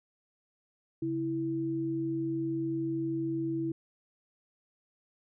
sine tone pair together, 138.1 / 328.5 Hz, C#3 / E4, -6 / -6 cents, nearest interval octave + minor third, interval 1500 cents, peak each -37 / -30 dBFS, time 1.02-3.72 s, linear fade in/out 5 ms, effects none

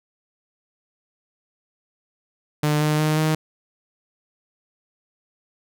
sawtooth tone with pitch steps, 149.9 / 151.99 / 154.11 / 156.27 Hz, D3 / D#3 / D#3 / D#3, +36 / -40 / -16 / +8 cents, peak -14 dBFS, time 2.63-3.35 s, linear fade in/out 5 ms, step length 180 ms, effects none

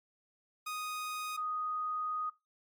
sawtooth / sine tone pair in turn, 1244.5 / 1244.5 Hz, D#6 / D#6, 0 / 0 cents, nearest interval unison, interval 0 cents, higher neither, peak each -33 / -33 dBFS, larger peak neither, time 0.66-1.37 / 1.37-2.3 s, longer second, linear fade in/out 10 ms, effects noise-tail reverb RT60 0.2 s tail -17 dB re dry + MP3 96 kbps

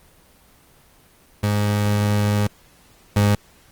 30% pulse tone pair in turn, 103.6 / 102.88 Hz, G#2 / G#2, -4 / -16 cents, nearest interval unison, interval 12 cents, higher first, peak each -14 / -11 dBFS, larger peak second, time 1.43-2.47 / 3.16-3.35 s, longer first, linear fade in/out 5 ms, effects pink hiss -53 dBFS RMS until 3.71 s + Opus 24 kbps

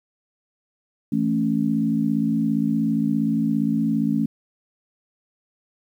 sine chord, A major, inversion second, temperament equal, 164.81 / 220 / 277.2 Hz, E3 / A3 / C#4, 0 / 0 / 0 cents, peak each -26 / -21 / -23 dBFS, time 1.12-4.26 s, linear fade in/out 5 ms, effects 9-bit

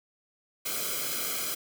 white noise with comb filter, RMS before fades -32 dBFS, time 0.65-1.55 s, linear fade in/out 10 ms, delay 1.1 ms, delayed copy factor -0.9, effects none

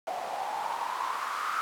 white noise with band-pass filter sweep, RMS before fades -33 dBFS, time 0.07-1.61 s, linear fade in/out 0 ms, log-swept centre 690 to 1300 Hz, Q 7.7, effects none

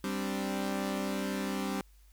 sawtooth chord, G suspended fourth, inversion none, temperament equal, 196 / 261.6 / 293.7 Hz, G3 / C4 / D4, 0 / 0 / 0 cents, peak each -30 / -33 / -35 dBFS, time 0.04-1.81 s, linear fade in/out 2 ms, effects added 50 Hz sine -56 dBFS peak until 2.12 s + white hiss -68 dBFS RMS until 2.12 s

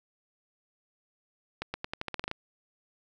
accelerating click train, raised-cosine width 0.3 ms, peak -17 dBFS, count 11, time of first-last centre 1.62-2.314 s, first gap 120 ms, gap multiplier 0.87, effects none

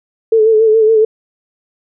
sine tone with vibrato, 440 Hz, A4, in tune, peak -6 dBFS, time 0.32-1.05 s, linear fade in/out 5 ms, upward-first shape sine, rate 7.1 Hz, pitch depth 45 cents each way, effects none

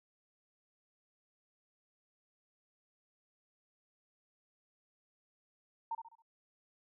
sine tone with echo, 913 Hz, A#5, 36 cents flat, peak -34 dBFS, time 5.91-5.95 s, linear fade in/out 5 ms, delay 68 ms, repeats 4, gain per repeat -8 dB, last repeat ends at 6.222 s, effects none

